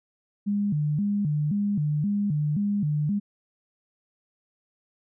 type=tone with vibrato; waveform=sine; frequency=174.4 Hz; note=F3; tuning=2 cents flat; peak=-22 dBFS; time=0.46-3.2 s; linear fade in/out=20 ms; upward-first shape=square; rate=1.9 Hz; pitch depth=270 cents each way; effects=none

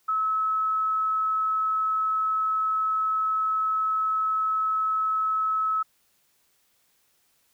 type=tone; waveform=sine; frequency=1294 Hz; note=E6; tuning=32 cents flat; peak=-22 dBFS; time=0.08-5.83 s; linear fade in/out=10 ms; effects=white hiss -67 dBFS RMS until 7.53 s

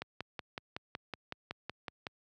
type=click train; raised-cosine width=0.3 ms; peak=-22 dBFS; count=12; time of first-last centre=0.02-2.068 s; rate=5.37 Hz; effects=high-pass 80 Hz 12 dB/octave

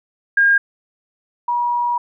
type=tone pair in turn; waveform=sine; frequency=1617 / 961.5 Hz; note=G#6 / B5; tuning=-47 / -47 cents; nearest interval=major sixth; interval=900 cents; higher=first; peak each=-10 / -16 dBFS; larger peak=first; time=0.37-0.58 / 1.48-1.98 s; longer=second; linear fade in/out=5 ms; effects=none

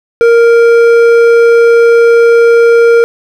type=tone with hard clipping; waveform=sine; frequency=466.2 Hz; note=A#4; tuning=in tune; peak=-4 dBFS; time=0.21-3.04 s; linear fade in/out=0 ms; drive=8 dB; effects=none

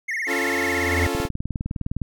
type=tone with vibrato; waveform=triangle; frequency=1975.5 Hz; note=B6; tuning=in tune; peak=-22 dBFS; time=0.08-1.07 s; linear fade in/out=10 ms; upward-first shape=sine; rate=18 Hz; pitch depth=180 cents each way
type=chord; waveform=sawtooth; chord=Db augmented; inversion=none; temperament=equal with one note detuned; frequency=277.2 / 348.2 / 440 Hz; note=Db4 / F4 / A4; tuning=0 / -5 / 0 cents; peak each=-24 dBFS; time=0.26-1.29 s; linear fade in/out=50 ms
type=tone with exponential growth; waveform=square; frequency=85.5 Hz; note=F2; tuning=36 cents flat; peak=-19 dBFS; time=0.28-1.07 s; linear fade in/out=5 ms; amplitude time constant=170 ms
type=click train; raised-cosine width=5 ms; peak=-15 dBFS; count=18; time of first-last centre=1.15-2.017 s; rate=19.6 Hz
effects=none

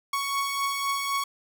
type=beating tone pair; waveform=sawtooth; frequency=1108.7 / 1112.6 Hz; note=C#6 / C#6; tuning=0 / +6 cents; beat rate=3.9 Hz; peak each=-30 / -23 dBFS; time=0.13-1.24 s; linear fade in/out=5 ms; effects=none

